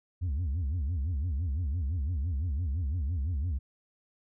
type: tone with vibrato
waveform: sine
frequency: 77.78 Hz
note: D#2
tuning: in tune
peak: -25 dBFS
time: 0.21-3.59 s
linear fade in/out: 20 ms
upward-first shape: sine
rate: 5.9 Hz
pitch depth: 290 cents each way
effects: tanh soft clip ceiling -27 dBFS